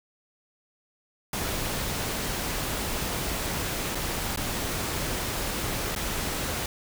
pink noise with dropouts, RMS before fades -30 dBFS, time 1.33-6.66 s, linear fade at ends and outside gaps 2 ms, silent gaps 3.949-3.953 / 4.361-4.373 / 5.951-5.961 s, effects none

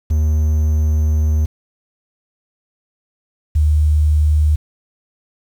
triangle / sine tone pair in turn, 76.7 / 75.91 Hz, D#2 / D#2, -24 / -42 cents, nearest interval unison, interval 18 cents, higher first, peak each -10 dBFS, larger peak neither, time 0.1-1.46 / 3.55-4.56 s, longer first, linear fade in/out 10 ms, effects 7-bit

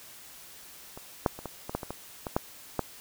clicks, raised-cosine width 1 ms, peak -27 / -8 / -26 / -21 / -21 / -14 / -22 / -20 / -19 / -10 / -12 dBFS, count 11, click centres 0.975 / 1.262 / 1.39 / 1.457 / 1.695 / 1.75 / 1.832 / 1.906 / 2.268 / 2.365 / 2.793 s, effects white hiss -49 dBFS RMS until 3 s

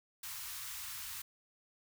white band-stop noise, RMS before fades -44 dBFS, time 0.23-1.22 s, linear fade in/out 5 ms, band 130 to 910 Hz, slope 48 dB/octave, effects none

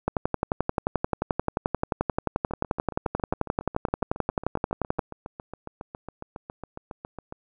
two click trains, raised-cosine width 1 ms, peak -22 / -9 dBFS, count 36 / 57, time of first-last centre 2.51-7.324 / 0.08-4.992 s, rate 7.27 / 11.4 Hz, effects none

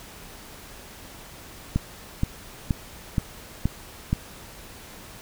click train, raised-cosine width 5 ms, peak -9 dBFS, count 6, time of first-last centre 1.76-4.13 s, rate 2.11 Hz, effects pink hiss -44 dBFS RMS until 5.21 s

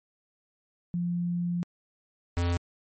sine / square tone pair in turn, 174.3 / 86.7 Hz, F3 / F2, -3 / -12 cents, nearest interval octave, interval 1209 cents, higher first, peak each -26 / -25 dBFS, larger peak second, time 0.94-1.63 / 2.37-2.57 s, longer first, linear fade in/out 0 ms, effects MP3 32 kbps

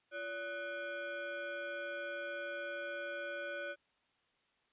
square ring-modulated tone, 458.3 Hz, A#4, 29 cents flat, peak -37 dBFS, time 0.11-3.76 s, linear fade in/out 50 ms, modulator 1030 Hz, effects white hiss -75 dBFS RMS until 4.72 s + resampled to 8000 Hz

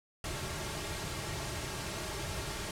pink noise with comb filter, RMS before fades -38 dBFS, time 0.24-2.71 s, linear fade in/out 2 ms, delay 4 ms, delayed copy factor -0.6, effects low-pass 10000 Hz 12 dB/octave

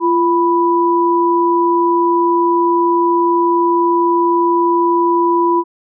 sine tone pair together, 343.8 / 987.8 Hz, F4 / B5, -27 / 0 cents, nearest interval octave + tritone, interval 1827 cents, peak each -13 dBFS, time 0-5.64 s, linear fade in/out 50 ms, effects none

